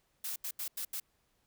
blue noise bursts at uneven times, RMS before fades -38 dBFS, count 5, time 0.24-0.36 / 0.44-0.51 / 0.59-0.68 / 0.77-0.85 / 0.93-1 s, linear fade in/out 5 ms, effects pink hiss -75 dBFS RMS until 1.46 s

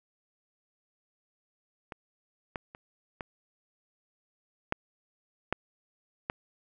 clicks, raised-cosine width 0.5 ms, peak -24 / -19 / -30 / -21 / -12 / -12 / -15 dBFS, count 7, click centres 1.922 / 2.558 / 2.749 / 3.208 / 4.724 / 5.526 / 6.299 s, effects none

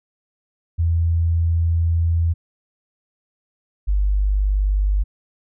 sine tone pair in turn, 83.5 / 49.65 Hz, E2 / G1, +23 / +23 cents, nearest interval major sixth, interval 900 cents, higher first, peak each -15 dBFS, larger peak neither, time 0.78-2.34 / 3.87-5.04 s, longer first, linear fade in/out 20 ms, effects none

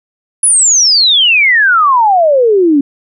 sine exponential sweep, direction down, 10450 to 271.6 Hz, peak -5 dBFS, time 0.43-2.81 s, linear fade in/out 5 ms, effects none

